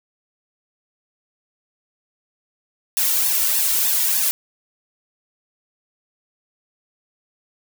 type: noise with flanger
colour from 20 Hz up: blue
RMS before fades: -19 dBFS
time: 2.97-4.31 s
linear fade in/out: 0 ms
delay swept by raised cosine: 1.1 to 2.2 ms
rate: 3.3 Hz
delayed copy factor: +0.9
effects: none